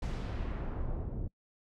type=noise with low-pass filter sweep; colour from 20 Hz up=brown; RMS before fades=-36 dBFS; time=0.02-1.28 s; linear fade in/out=5 ms; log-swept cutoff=8000 to 380 Hz; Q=0.84; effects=noise-tail reverb RT60 0.1 s tail -24 dB re dry